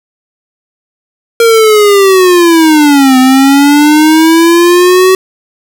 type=linear two-way sweep; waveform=square; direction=down then up; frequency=466.2 to 255.7 to 378 Hz; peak=-3 dBFS; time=1.4-5.15 s; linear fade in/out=2 ms; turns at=3.18 s; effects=none